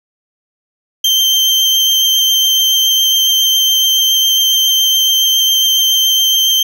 35% pulse tone with vibrato, 3136 Hz, G7, in tune, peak -7 dBFS, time 1.04-6.63 s, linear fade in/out 5 ms, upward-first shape triangle, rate 7.2 Hz, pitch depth 14 cents each way, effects none

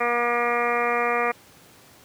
harmonic tone, 239 Hz, A#3, 43 cents sharp, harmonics 1 / 2 / 3 / 4 / 5 / 6 / 7 / 8 / 9 / 10, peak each -36 / -26 / -27 / -33 / -26 / -35 / -36 / -30 / -32 / -31 dBFS, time 0-1.32 s, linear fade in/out 10 ms, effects pink hiss -51 dBFS RMS until 2.04 s + high-pass 100 Hz 12 dB/octave

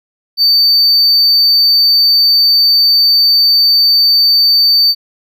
triangle tone, 4580 Hz, D8, 44 cents flat, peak -5 dBFS, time 0.37-4.95 s, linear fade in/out 50 ms, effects none

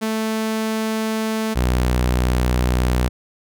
sawtooth tone pair in turn, 220 / 61.86 Hz, A3 / B1, 0 / +3 cents, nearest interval octave + minor seventh, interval 2197 cents, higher first, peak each -16 / -12 dBFS, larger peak second, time 0.01-1.55 / 1.55-3.09 s, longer neither, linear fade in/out 20 ms, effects none

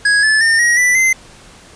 square tone with pitch steps, 1661.2 / 1735.7 / 1813.6 / 1895 / 1980.1 / 2069 Hz, G#6 / A6 / A#6 / A#6 / B6 / C7, 0 / -24 / -48 / +28 / +4 / -20 cents, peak -10 dBFS, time 0.05-1.13 s, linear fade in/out 5 ms, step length 180 ms, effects pink hiss -41 dBFS RMS until 1.75 s + resampled to 22050 Hz

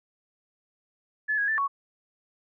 sine tone with pitch steps, 1722 / 1653 / 1764 / 1114 Hz, A6 / G#6 / A6 / C#6, -38 / -9 / +4 / +8 cents, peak -23 dBFS, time 1.28-1.68 s, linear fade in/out 20 ms, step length 100 ms, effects none

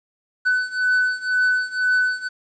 triangle beating tone pair, 1500 / 1502 Hz, F#6 / F#6, +23 / +26 cents, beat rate 2 Hz, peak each -20 / -18 dBFS, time 0.45-2.29 s, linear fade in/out 20 ms, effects resampled to 16000 Hz + 9-bit

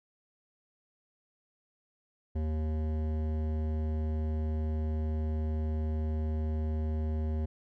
triangle tone with hard clipping, 77.78 Hz, D#2, in tune, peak -31 dBFS, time 2.35-7.46 s, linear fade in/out 10 ms, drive 18 dB, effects none

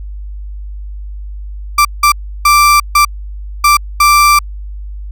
35% pulse tone bursts at uneven times, 1175 Hz, D6, 1 cent sharp, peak -3 dBFS, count 6, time 1.78-1.85 / 2.03-2.12 / 2.45-2.8 / 2.95-3.05 / 3.64-3.77 / 4-4.39 s, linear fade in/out 5 ms, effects added 50 Hz sine -22 dBFS peak until 5.11 s

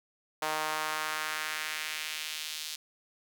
sawtooth tone with high-pass filter sweep, 155 Hz, D#3, 6 cents flat, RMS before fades -35 dBFS, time 0.42-2.76 s, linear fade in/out 5 ms, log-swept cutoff 780 to 4000 Hz, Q 1.4, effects none

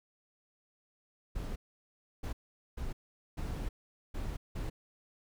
brown noise bursts at uneven times, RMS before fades -37 dBFS, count 6, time 1.35-1.56 / 2.23-2.33 / 2.77-2.93 / 3.37-3.69 / 4.14-4.37 / 4.55-4.7 s, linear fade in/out 10 ms, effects none

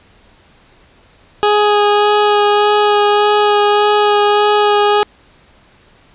20% pulse tone with vibrato, 415.3 Hz, G#4, in tune, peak -4 dBFS, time 1.43-5.03 s, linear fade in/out 0 ms, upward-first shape sine, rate 1.7 Hz, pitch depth 10 cents each way, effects pink hiss -48 dBFS RMS until 6.14 s + resampled to 8000 Hz

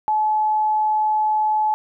sine tone, 858 Hz, A5, 44 cents flat, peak -16 dBFS, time 0.08-1.74 s, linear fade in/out 0 ms, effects none

